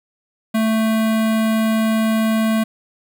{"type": "tone with notch filter", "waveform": "square", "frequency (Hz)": 221.2, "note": "A3", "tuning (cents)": 9, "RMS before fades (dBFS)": -17, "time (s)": [0.54, 2.64], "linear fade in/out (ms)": 10, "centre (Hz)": 5700, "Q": 1.5, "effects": ["9-bit"]}